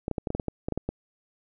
clicks, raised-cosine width 2 ms, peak -15 dBFS, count 12, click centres 0.081 / 0.113 / 0.182 / 0.272 / 0.304 / 0.35 / 0.398 / 0.483 / 0.685 / 0.723 / 0.776 / 0.89 s, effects none

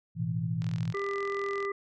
sine chord, A suspended second, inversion none, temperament equal, 110 / 123.47 / 164.81 Hz, A2 / B2 / E3, 0 / 0 / 0 cents, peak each -34 / -34 / -31 dBFS, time 0.15-0.95 s, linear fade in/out 50 ms
click train, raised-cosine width 0.2 ms, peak -27 dBFS, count 45, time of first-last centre 0.62-1.65 s, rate 42.7 Hz
harmonic tone, 398.4 Hz, G4, 28 cents sharp, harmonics 1 / 3 / 5, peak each -31 / -36 / -38 dBFS, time 0.94-1.72 s, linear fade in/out 5 ms
effects none

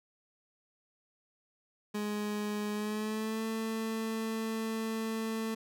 30% pulse tone with pitch glide, 208.9 to 222.6 Hz, G#3 to A3, +10 to +20 cents, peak -30 dBFS, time 1.94-5.55 s, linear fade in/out 10 ms, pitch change +110 cents, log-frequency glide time 2.73-3.44 s, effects none

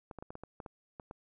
clicks, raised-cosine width 1 ms, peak -30 dBFS, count 10, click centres 0.112 / 0.187 / 0.225 / 0.305 / 0.354 / 0.436 / 0.602 / 0.662 / 0.998 / 1.111 s, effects none

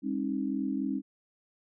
sine tone cluster, 203.2 / 269.6 / 313.3 Hz, G#3 / C#4 / D#4, -38 / -48 / +12 cents, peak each -34 / -31 / -35 dBFS, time 0.02-1.02 s, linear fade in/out 50 ms, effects none

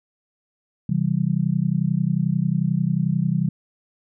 sine chord, C major, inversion none, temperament equal with one note detuned, 133.56 / 164.81 / 196 Hz, C3 / E3 / G3, +36 / 0 / 0 cents, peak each -24 / -21 / -24 dBFS, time 0.89-3.49 s, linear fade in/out 5 ms, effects none

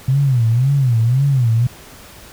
sine tone with vibrato, 126.3 Hz, B2, 39 cents sharp, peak -11 dBFS, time 0.08-1.67 s, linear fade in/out 5 ms, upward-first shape sine, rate 1.9 Hz, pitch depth 200 cents each way, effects pink hiss -40 dBFS RMS until 2.32 s

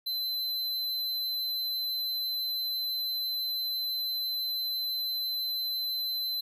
square tone, 4053 Hz, B7, 44 cents sharp, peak -30 dBFS, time 0.06-6.41 s, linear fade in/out 10 ms, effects none

